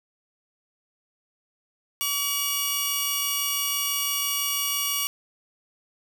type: tone pair together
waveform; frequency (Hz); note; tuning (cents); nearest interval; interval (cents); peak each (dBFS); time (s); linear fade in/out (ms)
10% pulse; 1140 / 2873; C#6 / F7; +48 / +48; octave + major third; 1600; -22 / -17; 2.01-5.07; 0
effects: 8-bit